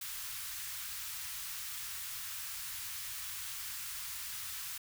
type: band-stop noise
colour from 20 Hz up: white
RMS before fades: -42 dBFS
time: 0.01-4.78 s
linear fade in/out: 5 ms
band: 120 to 1100 Hz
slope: 24 dB/octave
effects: none